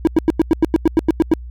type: tone bursts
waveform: triangle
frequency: 323 Hz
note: E4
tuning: 35 cents flat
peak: -6 dBFS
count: 12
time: 0.05-1.337 s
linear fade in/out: 0 ms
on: 22 ms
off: 93 ms
effects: added 60 Hz sine -29 dBFS peak until 1.5 s